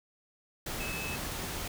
sine tone in noise, 2596 Hz, E7, 27 cents flat, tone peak -38 dBFS, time 0.8-1.16 s, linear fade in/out 5 ms, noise pink, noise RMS -37 dBFS, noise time 0.66-1.68 s, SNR -4 dB, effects none

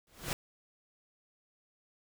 pink noise with exponential growth, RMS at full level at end -31 dBFS, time 0.07-0.33 s, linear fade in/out 1 ms, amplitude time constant 55 ms, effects none

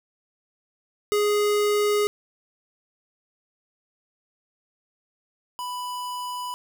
square tone pair in turn, 415.3 / 990.6 Hz, G#4 / B5, 0 / +5 cents, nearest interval octave + minor third, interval 1505 cents, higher second, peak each -20 / -30 dBFS, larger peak first, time 1.12-2.07 / 5.59-6.54 s, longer neither, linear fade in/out 0 ms, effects none

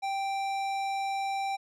sine tone with tanh clipping, 784 Hz, G5, in tune, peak -31 dBFS, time 0.02-1.57 s, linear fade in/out 20 ms, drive 16 dB, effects none

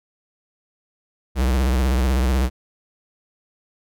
square tone with vibrato, 64.3 Hz, C2, 30 cents flat, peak -17 dBFS, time 1.35-2.5 s, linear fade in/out 50 ms, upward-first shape sine, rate 16 Hz, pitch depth 120 cents each way, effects none

